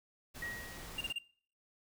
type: noise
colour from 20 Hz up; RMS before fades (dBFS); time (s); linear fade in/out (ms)
pink; -48; 0.34-1.13; 20
type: tone with exponential decay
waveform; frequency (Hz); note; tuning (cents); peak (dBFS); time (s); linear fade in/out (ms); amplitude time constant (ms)
sine; 1900; A#6; +33; -37; 0.42-1.16; 5; 160
type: tone bursts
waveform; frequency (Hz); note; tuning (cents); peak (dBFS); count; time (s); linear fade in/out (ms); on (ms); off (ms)
triangle; 2794; F7; 0; -32; 4; 0.98-1.186; 5; 29; 30
effects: noise-tail reverb RT60 0.5 s tail -21 dB re dry